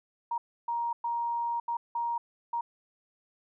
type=tone bursts at uneven times; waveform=sine; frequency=940 Hz; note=A#5; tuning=14 cents sharp; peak=-28 dBFS; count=6; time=0.31-0.38 / 0.68-0.93 / 1.04-1.6 / 1.68-1.77 / 1.95-2.18 / 2.53-2.61 s; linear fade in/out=5 ms; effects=none